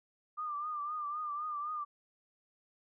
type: tone with vibrato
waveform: sine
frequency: 1200 Hz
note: D6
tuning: 37 cents sharp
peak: -35 dBFS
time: 0.37-1.85 s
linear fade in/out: 20 ms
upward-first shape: triangle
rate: 3.9 Hz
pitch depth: 71 cents each way
effects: none